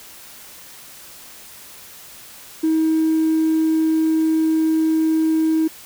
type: tone with hard clipping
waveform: sine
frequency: 318.3 Hz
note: D#4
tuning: 39 cents sharp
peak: -15 dBFS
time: 2.63-5.68 s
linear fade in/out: 10 ms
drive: 1 dB
effects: white hiss -41 dBFS RMS until 5.85 s